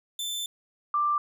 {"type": "tone pair in turn", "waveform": ["sawtooth", "sine"], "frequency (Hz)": [3539, 1181], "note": ["A7", "D6"], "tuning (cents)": [9, 9], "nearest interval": "octave + perfect fifth", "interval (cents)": 1900, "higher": "first", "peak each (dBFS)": [-27, -22], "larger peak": "second", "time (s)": [[0.19, 0.46], [0.94, 1.18]], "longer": "first", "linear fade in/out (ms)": 2, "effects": []}